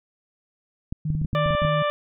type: clicks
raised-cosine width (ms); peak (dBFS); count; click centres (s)
5; -16; 11; 0.925 / 1.103 / 1.151 / 1.216 / 1.248 / 1.332 / 1.461 / 1.506 / 1.55 / 1.62 / 1.65
type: tone bursts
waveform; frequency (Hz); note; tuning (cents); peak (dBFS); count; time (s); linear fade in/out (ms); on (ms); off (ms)
sine; 154.1; D#3; -16; -23; 3; 1.05-1.826; 5; 210; 73
type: harmonic tone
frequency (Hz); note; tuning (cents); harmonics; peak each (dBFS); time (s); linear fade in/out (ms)
589; D5; +5; 1 / 2 / 3 / 4 / 5 / 6; -23 / -25 / -32 / -36 / -37 / -38; 1.35-1.9; 0
effects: none